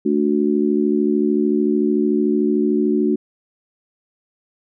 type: chord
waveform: sine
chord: D major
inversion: second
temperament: just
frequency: 220.2 / 293.7 / 367.1 Hz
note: A3 / D4 / F#4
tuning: +2 / 0 / -14 cents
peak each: -19 dBFS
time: 0.05-3.16 s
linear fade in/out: 10 ms
effects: none